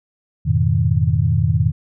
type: chord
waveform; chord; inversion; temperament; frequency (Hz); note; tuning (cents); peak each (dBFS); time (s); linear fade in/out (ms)
sine; F half-diminished seventh; none; equal with one note detuned; 87.31 / 106.25 / 123.47 / 155.56; F2 / Ab2 / Cb3 / Eb3; 0 / +40 / 0 / 0; -19; 0.45-1.72; 20
effects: none